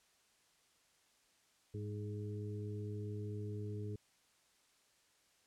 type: harmonic tone with a mistuned harmonic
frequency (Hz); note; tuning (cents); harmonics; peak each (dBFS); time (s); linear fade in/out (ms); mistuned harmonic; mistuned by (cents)
104.5; G#2; +11; 1 / 2 / 3 / 4; -41 / -50 / -51 / -48; 1.74-3.96; 5; 2; -36
effects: white hiss -72 dBFS RMS until 5.46 s + low-pass 9000 Hz 12 dB/octave